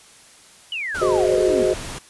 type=exponential sweep; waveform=sine; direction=down; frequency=3027 to 225.8 Hz; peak=-24 dBFS; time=0.72-1.63 s; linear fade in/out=2 ms
type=noise; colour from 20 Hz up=pink; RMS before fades=-32 dBFS; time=0.94-1.99 s; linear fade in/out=10 ms
type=chord; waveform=sine; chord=Ab dominant seventh; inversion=third; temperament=equal with one note detuned; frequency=370 / 415.3 / 515.2 / 622.3 Hz; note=Gb4 / Ab4 / C5 / Eb5; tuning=0 / 0 / -27 / 0 cents; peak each=-19 / -22 / -23 / -22 dBFS; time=1.01-1.74 s; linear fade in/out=10 ms
effects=white hiss -48 dBFS RMS until 2.09 s + resampled to 24000 Hz

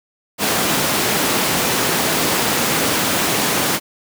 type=high-pass noise; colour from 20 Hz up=pink; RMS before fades=-18 dBFS; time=0.38-3.8 s; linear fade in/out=50 ms; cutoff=190 Hz; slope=12 dB/octave; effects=none

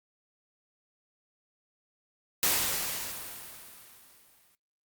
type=noise with exponential decay; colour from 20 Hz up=white; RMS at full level=-25 dBFS; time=2.43-4.55 s; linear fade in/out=1 ms; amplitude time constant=460 ms; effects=noise-tail reverb RT60 0.1 s tail -18 dB re dry + Opus 48 kbps

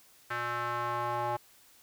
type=tone with band-pass filter sweep; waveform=square; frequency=119.9 Hz; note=A#2; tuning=49 cents sharp; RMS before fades=-33 dBFS; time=0.3-1.37 s; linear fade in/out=10 ms; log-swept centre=1500 to 850 Hz; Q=2.9; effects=white hiss -60 dBFS RMS until 1.82 s

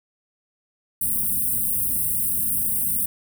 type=band-stop noise; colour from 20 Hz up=white; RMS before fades=-23 dBFS; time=1.01-3.06 s; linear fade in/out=5 ms; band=270 to 8600 Hz; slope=96 dB/octave; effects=none

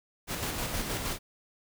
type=noise with tremolo; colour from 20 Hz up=pink; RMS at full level=-32 dBFS; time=0.27-1.19 s; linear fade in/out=50 ms; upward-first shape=square; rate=6.4 Hz; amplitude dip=35%; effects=none

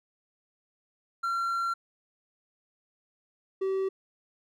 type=tone pair in turn; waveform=triangle; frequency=1368 / 383.9 Hz; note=F6 / G4; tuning=-36 / -36 cents; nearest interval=octave + minor seventh; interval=2200 cents; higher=first; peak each=-25 / -24 dBFS; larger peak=second; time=1.23-1.74 / 3.61-3.89 s; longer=first; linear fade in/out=10 ms; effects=none

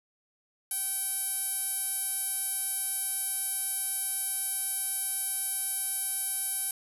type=tone with band-pass filter; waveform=sawtooth; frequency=772 Hz; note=G5; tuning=27 cents flat; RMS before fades=-32 dBFS; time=0.71-6.71 s; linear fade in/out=2 ms; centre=11000 Hz; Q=7.6; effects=none

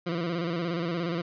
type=tone with vibrato; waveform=20% pulse; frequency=170.1 Hz; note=F3; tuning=45 cents flat; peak=-23 dBFS; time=0.06-1.22 s; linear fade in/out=10 ms; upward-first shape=square; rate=17 Hz; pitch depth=59 cents each way; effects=resampled to 11025 Hz + 10-bit

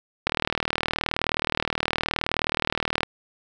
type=click train; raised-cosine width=0.3 ms; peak=-6 dBFS; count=109; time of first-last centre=0.27-3.032 s; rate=39.1 Hz; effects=none

